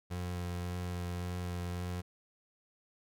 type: tone with vibrato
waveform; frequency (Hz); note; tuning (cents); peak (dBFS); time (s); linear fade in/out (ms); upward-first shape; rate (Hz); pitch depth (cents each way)
30% pulse; 88.8; F2; +29; -33; 0.1-2.02; 20; sine; 1.8; 13
effects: none